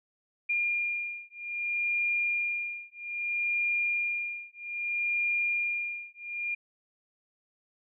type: beating tone pair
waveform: sine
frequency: 2409 / 2409.62 Hz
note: D7 / D7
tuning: +43 / +44 cents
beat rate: 0.62 Hz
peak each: -31 dBFS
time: 0.49-6.55 s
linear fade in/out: 10 ms
effects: none